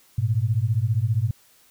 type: beating tone pair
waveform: sine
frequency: 103.83 / 118.83 Hz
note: G#2 / A#2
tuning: 0 / +34 cents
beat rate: 15 Hz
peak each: -22 dBFS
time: 0.18-1.31 s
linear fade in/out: 5 ms
effects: white hiss -57 dBFS RMS until 1.7 s